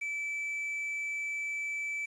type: tone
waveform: triangle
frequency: 2313 Hz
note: D7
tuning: 27 cents flat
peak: -31 dBFS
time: 0.01-2.06 s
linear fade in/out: 10 ms
effects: resampled to 24000 Hz + 10-bit